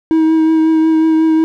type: tone with vibrato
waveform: triangle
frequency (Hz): 319.2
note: D#4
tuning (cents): +44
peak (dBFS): -6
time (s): 0.11-1.44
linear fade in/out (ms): 0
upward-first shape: triangle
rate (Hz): 5.5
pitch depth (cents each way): 18
effects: none